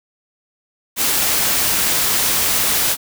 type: noise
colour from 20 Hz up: white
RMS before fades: -17 dBFS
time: 0.96-2.97 s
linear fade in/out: 50 ms
effects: none